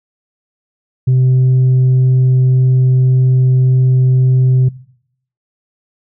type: tone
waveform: sine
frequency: 128.7 Hz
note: C3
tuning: 28 cents flat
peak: -5 dBFS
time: 1.07-4.69 s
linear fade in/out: 10 ms
effects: noise-tail reverb RT60 0.7 s tail -21 dB re dry + tanh soft clip ceiling -6 dBFS